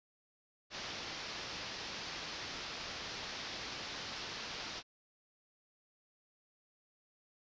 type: low-pass noise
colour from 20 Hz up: white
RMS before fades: -44 dBFS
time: 0.7-4.83 s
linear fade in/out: 50 ms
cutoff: 5600 Hz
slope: 48 dB/octave
effects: resampled to 16000 Hz